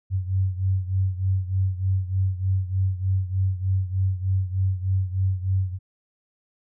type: beating tone pair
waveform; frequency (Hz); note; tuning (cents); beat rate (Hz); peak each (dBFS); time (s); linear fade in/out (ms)
sine; 93.8 / 97.1; F#2 / G2; +24 / -16; 3.3; -22 / -26; 0.1-5.79; 50
effects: none